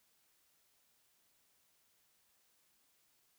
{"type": "silence", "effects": ["white hiss -74 dBFS RMS until 3.38 s"]}